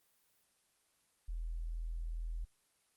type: tone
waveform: sine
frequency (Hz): 41.2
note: E1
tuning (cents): 0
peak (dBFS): -37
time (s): 1.28-2.45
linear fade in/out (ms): 10
effects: white hiss -74 dBFS RMS until 2.96 s + Opus 24 kbps